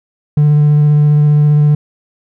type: tone with vibrato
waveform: triangle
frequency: 148.5 Hz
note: D3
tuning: 20 cents sharp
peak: -3 dBFS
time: 0.37-1.75 s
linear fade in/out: 5 ms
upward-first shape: square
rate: 15 Hz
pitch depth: 9 cents each way
effects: tanh soft clip ceiling 0 dBFS